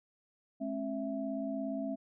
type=tone cluster; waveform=sine; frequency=212.4 / 269.5 / 660 Hz; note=G#3 / C#4 / E5; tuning=+39 / -49 / +2 cents; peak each=-40 / -36 / -39 dBFS; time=0.6-1.96 s; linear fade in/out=20 ms; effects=none